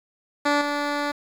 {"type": "tone with level steps", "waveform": "10% pulse", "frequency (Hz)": 290.3, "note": "D4", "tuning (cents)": -20, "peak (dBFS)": [-10, -15], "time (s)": [0.45, 1.12], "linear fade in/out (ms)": 10, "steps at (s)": 0.61, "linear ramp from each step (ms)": 5, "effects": ["low-pass 5000 Hz 12 dB/octave", "7-bit"]}